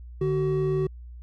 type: tone pair together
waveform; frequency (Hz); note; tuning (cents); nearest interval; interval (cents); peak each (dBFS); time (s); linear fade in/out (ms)
triangle; 148.43 / 377.7; D3 / F#4; +19 / +36; octave + major third; 1617; -24 / -22; 0.21-0.87; 5
effects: added 60 Hz sine -39 dBFS peak until 1.22 s